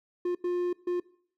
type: tone bursts at uneven times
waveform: triangle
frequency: 354.6 Hz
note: F4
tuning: 26 cents sharp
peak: -24 dBFS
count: 3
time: 0.25-0.35 / 0.44-0.73 / 0.87-1 s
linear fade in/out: 5 ms
effects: noise-tail reverb RT60 0.6 s tail -21 dB re dry